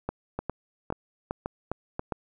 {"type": "two click trains", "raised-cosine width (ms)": 1, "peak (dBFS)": [-15, -16], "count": [6, 4], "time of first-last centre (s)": [[0.09, 2.123], [0.39, 1.994]], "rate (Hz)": [2.46, 1.87], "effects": []}